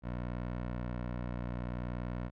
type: tone with low-pass filter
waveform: 15% pulse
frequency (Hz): 60.6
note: B1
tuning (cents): -32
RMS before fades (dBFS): -38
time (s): 0.02-2.31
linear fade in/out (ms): 50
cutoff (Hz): 1800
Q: 0.75
effects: none